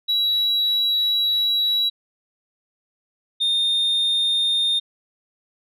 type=tone pair in turn; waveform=sine; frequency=3899 / 3650 Hz; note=B7 / A#7; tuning=-23 / -37 cents; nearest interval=minor second; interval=114 cents; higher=first; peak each=-15 dBFS; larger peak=neither; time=0.08-1.9 / 3.4-4.8 s; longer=first; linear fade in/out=20 ms; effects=tanh soft clip ceiling -16 dBFS